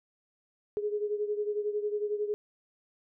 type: beating tone pair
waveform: sine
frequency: 415.3 / 426.3 Hz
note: G#4 / G#4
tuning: 0 / +45 cents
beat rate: 11 Hz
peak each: -30 / -35 dBFS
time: 0.77-2.34 s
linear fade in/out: 0 ms
effects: none